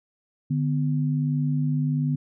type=tone pair together; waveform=sine; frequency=148.65 / 250 Hz; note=D3 / B3; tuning=+21 / +21 cents; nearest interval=major sixth; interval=900 cents; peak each=-22 / -27 dBFS; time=0.5-2.16 s; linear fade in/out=10 ms; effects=none